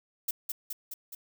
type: noise with echo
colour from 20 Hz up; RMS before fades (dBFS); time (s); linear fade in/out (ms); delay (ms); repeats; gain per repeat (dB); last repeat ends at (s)
violet; -30; 0.28-0.31; 5; 210; 4; -3; 1.15
effects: none